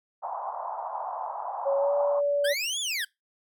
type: band-pass noise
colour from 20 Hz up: white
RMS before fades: -34 dBFS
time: 0.22-2.21 s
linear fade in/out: 20 ms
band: 670 to 1000 Hz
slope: 48 dB/octave
type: tone with pitch glide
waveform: sine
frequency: 554.4 to 574 Hz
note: C#5 to D5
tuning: 0 to -40 cents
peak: -22 dBFS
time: 1.65-2.54 s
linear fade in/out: 20 ms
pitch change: +60 cents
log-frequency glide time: 1.76-1.95 s
type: linear two-way sweep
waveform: 25% pulse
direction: up then down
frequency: 1508 to 3520 to 1508 Hz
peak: -24 dBFS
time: 2.44-3.05 s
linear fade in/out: 10 ms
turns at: 2.8 s
effects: noise-tail reverb RT60 0.2 s tail -24 dB re dry